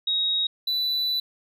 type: tone pair in turn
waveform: sine / triangle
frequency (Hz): 3780 / 3976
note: A#7 / B7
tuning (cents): +23 / +11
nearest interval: minor second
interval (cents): 88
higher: second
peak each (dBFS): -21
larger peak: neither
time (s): 0.07-0.47 / 0.67-1.2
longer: second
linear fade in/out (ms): 5
effects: none